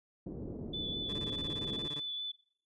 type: low-pass noise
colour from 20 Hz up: white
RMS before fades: -42 dBFS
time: 0.26-1.87 s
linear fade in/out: 5 ms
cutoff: 400 Hz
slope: 24 dB/octave
type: tone with vibrato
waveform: sine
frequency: 3478 Hz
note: A7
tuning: 21 cents flat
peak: -36 dBFS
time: 0.73-2.32 s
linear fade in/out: 10 ms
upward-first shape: sine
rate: 4.8 Hz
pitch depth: 12 cents each way
type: tone bursts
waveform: 20% pulse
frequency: 146.3 Hz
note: D3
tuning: 6 cents flat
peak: -37 dBFS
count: 16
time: 1.09-1.996 s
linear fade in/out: 2 ms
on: 36 ms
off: 22 ms
effects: noise-tail reverb RT60 0.5 s tail -19 dB re dry + resampled to 24000 Hz